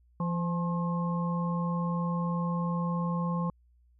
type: harmonic tone with a mistuned harmonic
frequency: 171.6 Hz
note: F3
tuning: 30 cents flat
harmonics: 1 / 3 / 5 / 6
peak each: -28 / -39 / -42 / -36 dBFS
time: 0.2-3.5 s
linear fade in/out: 2 ms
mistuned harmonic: 6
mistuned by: +65 cents
effects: added 60 Hz sine -60 dBFS peak until 3.99 s